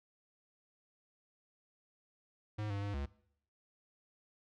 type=tone with pitch steps; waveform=square; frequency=106 / 100.2 / 101.5 / 70.1 Hz; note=G#2 / G2 / G#2 / C#2; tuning=+36 / +38 / -39 / +20 cents; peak=-37 dBFS; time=2.58-3.06 s; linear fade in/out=10 ms; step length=120 ms; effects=noise-tail reverb RT60 0.7 s tail -21 dB re dry + low-pass 4000 Hz 12 dB/octave